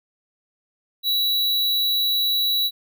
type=tone; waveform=square; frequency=3922 Hz; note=B7; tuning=13 cents flat; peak=-19 dBFS; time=1.03-2.71 s; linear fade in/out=50 ms; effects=none